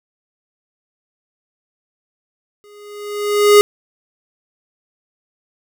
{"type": "tone with exponential growth", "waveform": "square", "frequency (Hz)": 413.5, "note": "G#4", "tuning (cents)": -8, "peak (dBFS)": -4, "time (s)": [2.64, 3.61], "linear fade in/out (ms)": 0, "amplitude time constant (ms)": 210, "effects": []}